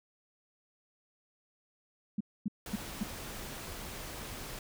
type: tone bursts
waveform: sine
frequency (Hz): 207.7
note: G#3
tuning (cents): 0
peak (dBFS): -29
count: 4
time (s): 2.18-3.034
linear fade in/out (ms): 5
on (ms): 26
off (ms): 250
type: noise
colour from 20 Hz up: pink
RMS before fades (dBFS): -43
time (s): 2.66-4.59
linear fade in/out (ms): 2
effects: none